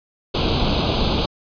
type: noise with comb filter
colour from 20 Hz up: pink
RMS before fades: -19 dBFS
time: 0.34-1.26 s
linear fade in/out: 10 ms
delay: 0.27 ms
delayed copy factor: +0.9
effects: resampled to 11025 Hz